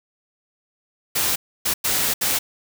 white noise bursts at uneven times, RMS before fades -21 dBFS, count 4, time 1.15-1.36 / 1.65-1.74 / 1.84-2.14 / 2.21-2.39 s, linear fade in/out 10 ms, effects none

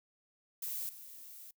violet noise with level steps, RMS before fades -39 / -51 dBFS, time 0.62-1.51 s, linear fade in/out 5 ms, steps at 0.89 s, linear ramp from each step 2 ms, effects noise-tail reverb RT60 0.1 s tail -23 dB re dry

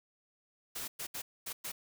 white noise bursts at uneven times, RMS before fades -40 dBFS, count 5, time 0.75-0.88 / 0.99-1.07 / 1.14-1.22 / 1.46-1.53 / 1.64-1.72 s, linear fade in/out 10 ms, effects none

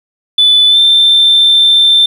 sine tone with pitch glide, 3488 to 3563 Hz, A7 to A7, -16 to +21 cents, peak -3 dBFS, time 0.38-2.06 s, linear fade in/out 5 ms, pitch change +37 cents, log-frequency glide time 0.68-0.78 s, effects tanh soft clip ceiling 0 dBFS + 7-bit

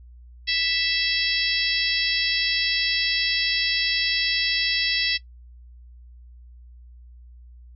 harmonic tone, 659.3 Hz, E5, in tune, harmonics 3 / 4 / 5 / 6 / 7 / 8, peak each -28 / -28 / -28 / -28 / -28 / -28 dBFS, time 0.47-5.18 s, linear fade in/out 20 ms, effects noise-tail reverb RT60 0.1 s tail -18 dB re dry + added 60 Hz sine -43 dBFS peak until 7.75 s

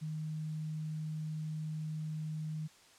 sine tone, 155.56 Hz, D#3, in tune, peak -36 dBFS, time 0.01-2.68 s, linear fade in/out 20 ms, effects white hiss -61 dBFS RMS until 2.98 s + low-pass 8000 Hz 12 dB/octave

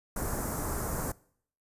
pink band-stop noise, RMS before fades -33 dBFS, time 0.16-1.12 s, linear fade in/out 5 ms, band 1500 to 6900 Hz, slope 24 dB/octave, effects noise-tail reverb RT60 0.6 s tail -22 dB re dry + resampled to 32000 Hz

